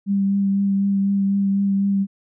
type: tone with vibrato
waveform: sine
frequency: 197.6 Hz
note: G3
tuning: 14 cents sharp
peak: -16 dBFS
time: 0.06-2.07 s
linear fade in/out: 50 ms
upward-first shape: triangle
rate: 4 Hz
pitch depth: 18 cents each way
effects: none